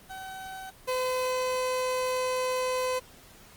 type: tone pair in turn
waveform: 30% pulse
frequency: 761 / 509.5 Hz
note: F#5 / C5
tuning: +48 / -46 cents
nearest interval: perfect fifth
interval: 694 cents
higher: first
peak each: -35 / -24 dBFS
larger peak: second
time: 0.09-0.71 / 0.87-3 s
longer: second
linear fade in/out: 20 ms
effects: pink hiss -53 dBFS RMS until 3.56 s + Opus 24 kbps